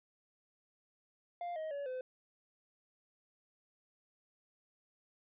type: tone with pitch steps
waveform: triangle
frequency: 698.5 / 629.5 / 567.4 / 511.3 Hz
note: F5 / D#5 / C#5 / C5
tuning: 0 / +20 / +40 / -40 cents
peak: -36 dBFS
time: 1.41-2.01 s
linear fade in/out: 2 ms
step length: 150 ms
effects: resampled to 8000 Hz